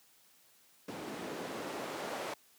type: noise with band-pass filter sweep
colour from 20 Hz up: white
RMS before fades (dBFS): -41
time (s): 0.88-2.34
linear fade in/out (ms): 5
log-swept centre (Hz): 270 to 570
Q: 1
effects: white hiss -65 dBFS RMS until 2.58 s + high-pass 100 Hz 12 dB/octave